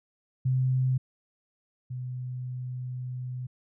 sine tone pair in turn, 129.3 / 126.2 Hz, C3 / B2, -20 / +38 cents, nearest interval unison, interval 42 cents, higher first, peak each -22 / -32 dBFS, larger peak first, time 0.45-0.98 / 1.9-3.47 s, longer second, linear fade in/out 10 ms, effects none

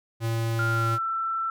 square tone, 114.1 Hz, A#2, 37 cents flat, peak -25 dBFS, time 0.2-0.99 s, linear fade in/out 50 ms
sine tone with pitch glide, 1396.9 to 1336.1 Hz, F6 to E6, 0 to +23 cents, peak -25 dBFS, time 0.59-1.5 s, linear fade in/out 2 ms, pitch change -77 cents, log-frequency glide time 0.7-1.01 s
effects none

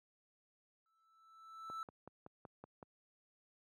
triangle tone with exponential growth, 1320 Hz, E6, 2 cents sharp, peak -38 dBFS, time 0.86-1.83 s, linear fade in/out 1 ms, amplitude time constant 210 ms
click train, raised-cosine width 1 ms, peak -37 dBFS, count 7, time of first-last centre 1.7-2.828 s, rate 5.32 Hz
effects high-pass 100 Hz 12 dB/octave

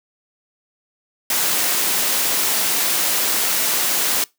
white noise, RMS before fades -19 dBFS, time 1.3-4.24 s, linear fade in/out 2 ms, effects noise-tail reverb RT60 0.2 s tail -23 dB re dry + high-pass 200 Hz 12 dB/octave

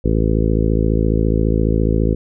harmonic tone, 54.6 Hz, A1, 13 cents flat, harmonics 1 / 2 / 3 / 4 / 5 / 6 / 7 / 8 / 9, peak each -17 / -20 / -22 / -23 / -24 / -25 / -25 / -26 / -27 dBFS, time 0.04-2.15 s, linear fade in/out 10 ms, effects none

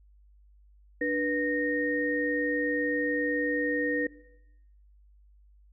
sine tone cluster, 295.4 / 488.5 / 1851 Hz, D4 / B4 / A#6, +10 / -19 / -13 cents, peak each -30 dBFS, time 1.01-4.07 s, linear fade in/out 5 ms, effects noise-tail reverb RT60 0.9 s tail -19 dB re dry + added 50 Hz sine -55 dBFS peak until 5.72 s

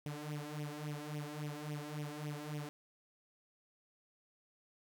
sawtooth tone with flanger, 149 Hz, D3, 25 cents sharp, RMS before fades -43 dBFS, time 0.06-2.69 s, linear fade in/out 0 ms, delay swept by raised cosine 0.33 to 3.13 ms, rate 3.6 Hz, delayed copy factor +0.8, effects none

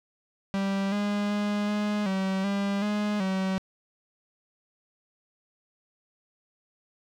45% pulse tone with pitch steps, 195.9 / 205.1 / 206.5 / 208.5 / 191.2 / 199.5 / 208.6 / 190 Hz, G3 / G#3 / G#3 / G#3 / G3 / G3 / G#3 / F#3, -1 / -21 / -10 / +7 / -43 / +31 / +8 / +46 cents, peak -25 dBFS, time 0.54-3.58 s, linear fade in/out 0 ms, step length 380 ms, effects low-pass 5000 Hz 12 dB/octave + 9-bit

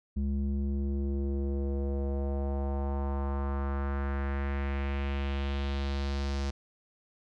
square tone with low-pass filter sweep, 69.3 Hz, C#2, in tune, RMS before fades -31 dBFS, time 0.16-6.51 s, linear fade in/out 10 ms, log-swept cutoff 200 to 5600 Hz, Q 2.1, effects none

